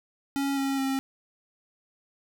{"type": "tone with pitch steps", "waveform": "square", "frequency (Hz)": [277.2, 272.9, 268.7], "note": ["C#4", "C#4", "C4"], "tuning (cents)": [0, -27, 46], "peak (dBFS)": -26, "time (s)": [0.36, 0.99], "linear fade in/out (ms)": 0, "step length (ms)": 210, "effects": []}